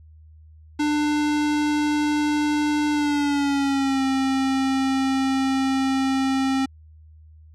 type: tone with pitch glide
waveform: square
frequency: 298 to 267 Hz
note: D4 to C4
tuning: +25 to +35 cents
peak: -20 dBFS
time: 0.79-6.66 s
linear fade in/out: 10 ms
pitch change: -190 cents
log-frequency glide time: 2.91-4.03 s
effects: added 78 Hz sine -45 dBFS peak until 7.54 s + low-pass 7000 Hz 12 dB/octave